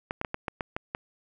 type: clicks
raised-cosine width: 0.5 ms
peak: -15 dBFS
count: 8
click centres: 0.109 / 0.214 / 0.248 / 0.344 / 0.482 / 0.608 / 0.765 / 0.949 s
effects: none